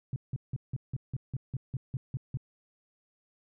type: tone bursts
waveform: sine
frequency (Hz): 129.3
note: C3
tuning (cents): -20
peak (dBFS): -29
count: 12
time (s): 0.13-2.372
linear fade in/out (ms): 2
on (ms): 31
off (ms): 170
effects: none

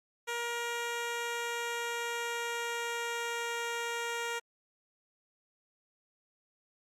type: tone with pitch glide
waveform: 10% pulse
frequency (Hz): 472.5 to 469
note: A#4 to A#4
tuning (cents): +23 to +11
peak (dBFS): -25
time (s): 0.27-4.4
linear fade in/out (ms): 20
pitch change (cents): -12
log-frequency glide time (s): 0.49-3.56
effects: low-pass 11000 Hz 12 dB/octave + Opus 48 kbps

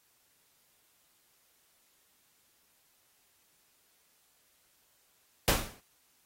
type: noise with exponential decay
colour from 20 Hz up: pink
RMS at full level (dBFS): -22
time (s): 5.48-5.8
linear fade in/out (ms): 0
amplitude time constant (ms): 69
effects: white hiss -69 dBFS RMS until 6.25 s + AAC 48 kbps

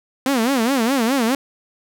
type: tone with vibrato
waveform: sawtooth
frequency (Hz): 249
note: B3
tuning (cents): +14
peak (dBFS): -12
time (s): 0.26-1.35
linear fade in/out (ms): 2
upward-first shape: sine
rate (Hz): 4.8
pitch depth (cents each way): 210
effects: none

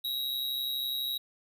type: tone with amplitude modulation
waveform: square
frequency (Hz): 3838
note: A#7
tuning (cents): +50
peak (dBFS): -28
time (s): 0.04-1.18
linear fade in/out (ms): 10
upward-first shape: sine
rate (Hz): 132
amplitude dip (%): 70
effects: none

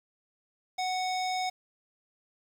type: tone with low-pass filter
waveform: square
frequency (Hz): 741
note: F#5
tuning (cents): +2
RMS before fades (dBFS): -31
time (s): 0.78-1.5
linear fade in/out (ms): 10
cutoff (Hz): 5600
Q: 2
effects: 9-bit

